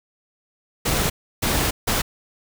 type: noise bursts at uneven times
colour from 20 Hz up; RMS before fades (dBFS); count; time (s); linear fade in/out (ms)
pink; -21; 3; 0.85-1.1 / 1.42-1.71 / 1.87-2.02; 10
effects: none